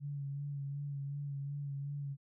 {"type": "tone with vibrato", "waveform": "sine", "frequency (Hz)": 141.5, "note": "C#3", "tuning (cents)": 36, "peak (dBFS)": -37, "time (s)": [0, 2.17], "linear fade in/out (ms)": 50, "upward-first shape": "sine", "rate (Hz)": 2.7, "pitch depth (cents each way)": 30, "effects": []}